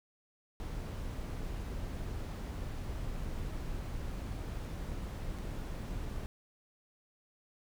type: noise with dropouts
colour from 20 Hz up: brown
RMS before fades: -39 dBFS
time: 0.6-6.26 s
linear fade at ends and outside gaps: 0 ms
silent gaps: 5.382-5.386 s
effects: none

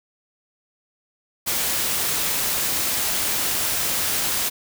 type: noise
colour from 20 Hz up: white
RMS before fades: -23 dBFS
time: 1.46-4.5 s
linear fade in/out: 20 ms
effects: none

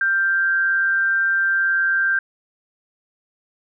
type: tone pair together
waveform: sine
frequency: 1396.9 / 1574.8 Hz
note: F6 / G6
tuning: 0 / +8 cents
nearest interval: major second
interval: 208 cents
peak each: -28 / -16 dBFS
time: 0.01-2.19 s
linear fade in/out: 2 ms
effects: none

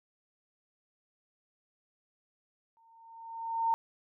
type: tone with exponential growth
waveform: sine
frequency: 912 Hz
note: A#5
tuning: 38 cents flat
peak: -23 dBFS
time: 2.77-3.74 s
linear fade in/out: 0 ms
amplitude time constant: 210 ms
effects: none

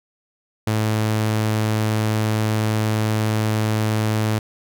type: tone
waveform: sawtooth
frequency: 108.5 Hz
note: A2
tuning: 24 cents flat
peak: -14 dBFS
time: 0.67-4.39 s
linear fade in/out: 5 ms
effects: none

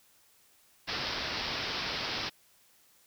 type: low-pass noise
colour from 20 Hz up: white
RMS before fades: -35 dBFS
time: 0.87-2.3 s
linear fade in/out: 20 ms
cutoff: 5400 Hz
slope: 96 dB/octave
effects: white hiss -64 dBFS RMS until 3.06 s

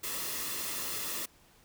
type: noise with comb filter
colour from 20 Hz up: white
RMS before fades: -36 dBFS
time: 0.03-1.26 s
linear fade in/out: 10 ms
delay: 1.3 ms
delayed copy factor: -0.5
effects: pink hiss -62 dBFS RMS until 1.64 s

